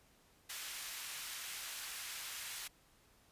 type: high-pass noise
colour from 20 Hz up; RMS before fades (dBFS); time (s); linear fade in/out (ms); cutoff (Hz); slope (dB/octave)
pink; -45; 0.49-2.68; 10; 1800; 12
effects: pink hiss -68 dBFS RMS until 3.31 s + resampled to 32000 Hz